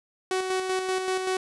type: tone with tremolo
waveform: sawtooth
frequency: 374.3 Hz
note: F#4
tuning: 20 cents sharp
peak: -20 dBFS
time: 0.31-1.37 s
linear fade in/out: 2 ms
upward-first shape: square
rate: 5.2 Hz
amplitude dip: 40%
effects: resampled to 24000 Hz + 10-bit